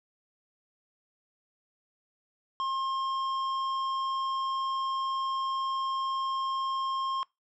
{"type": "tone with hard clipping", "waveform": "triangle", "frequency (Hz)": 1067, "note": "C6", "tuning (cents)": 34, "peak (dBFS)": -30, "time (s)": [2.6, 7.23], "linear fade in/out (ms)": 0, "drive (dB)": 14, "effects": ["noise-tail reverb RT60 0.2 s tail -24 dB re dry", "low-pass 5000 Hz 12 dB/octave"]}